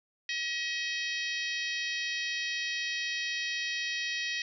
harmonic tone, 636 Hz, D#5, 38 cents sharp, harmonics 3 / 4 / 5 / 6 / 7 / 8 / 9, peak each -35 / -37 / -39 / -41 / -42 / -43 / -44 dBFS, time 0.29-4.42 s, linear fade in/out 2 ms, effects none

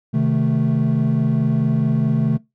triangle chord, A diminished, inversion first, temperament equal, 130.81 / 155.56 / 220 Hz, C3 / Eb3 / A3, 0 / 0 / 0 cents, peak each -17 dBFS, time 0.13-2.38 s, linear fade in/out 20 ms, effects noise-tail reverb RT60 0.2 s tail -22 dB re dry + tanh soft clip ceiling -7 dBFS

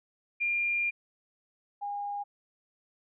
sine tone pair in turn, 2400 / 813.7 Hz, D7 / G#5, +37 / -36 cents, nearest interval octave + perfect fifth, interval 1873 cents, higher first, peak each -26 / -32 dBFS, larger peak first, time 0.4-0.91 / 1.81-2.24 s, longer first, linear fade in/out 20 ms, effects none

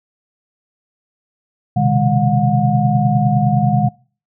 sine tone cluster, 124.4 / 134.4 / 153.6 / 203.9 / 721 Hz, B2 / C3 / D#3 / G#3 / F#5, +13 / +47 / -22 / -32 / -45 cents, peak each -18 dBFS, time 1.76-3.89 s, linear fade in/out 10 ms, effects noise-tail reverb RT60 0.4 s tail -24 dB re dry

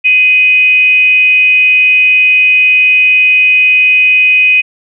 sine tone with frequency modulation, 2501 Hz, D#7, 8 cents sharp, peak -4 dBFS, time 0.04-4.62 s, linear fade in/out 20 ms, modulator 446 Hz, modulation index 0.22, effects none

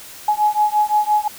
sine beating tone pair, 840 / 845.8 Hz, G#5 / G#5, +19 / +31 cents, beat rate 5.8 Hz, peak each -17 dBFS, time 0.28-1.28 s, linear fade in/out 5 ms, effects white hiss -38 dBFS RMS until 1.38 s

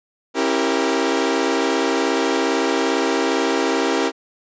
sawtooth chord, C# diminished seventh, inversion none, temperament equal with one note detuned, 271.8 / 329.6 / 392 / 466.2 Hz, C#4 / E4 / G4 / Bb4, -34 / 0 / 0 / 0 cents, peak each -19 dBFS, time 0.34-4.12 s, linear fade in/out 50 ms, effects resampled to 16000 Hz

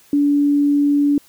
sine tone, 287.8 Hz, D4, 35 cents flat, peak -12 dBFS, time 0.13-1.18 s, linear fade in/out 2 ms, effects white hiss -51 dBFS RMS until 1.28 s

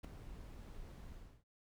brown noise with ADSR envelope, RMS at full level -40 dBFS, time 0.03-1.44 s, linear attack 15 ms, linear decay 5 ms, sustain -11 dB, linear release 320 ms, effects none

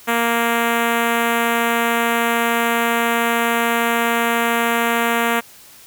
5% pulse tone with notch filter, 233.1 Hz, A#3, in tune, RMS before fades -18 dBFS, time 0.07-5.41 s, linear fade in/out 20 ms, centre 5200 Hz, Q 0.59, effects white hiss -44 dBFS RMS until 5.86 s

